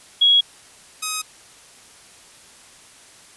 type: tone pair in turn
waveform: sine / 5% pulse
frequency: 3322 / 1262.4 Hz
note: G#7 / D#6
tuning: 0 / +25 cents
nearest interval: octave + perfect fourth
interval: 1675 cents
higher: first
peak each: -11 dBFS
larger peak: neither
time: 0.21-0.41 / 1.02-1.22 s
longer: neither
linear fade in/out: 10 ms
effects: white hiss -47 dBFS RMS until 3.36 s + resampled to 24000 Hz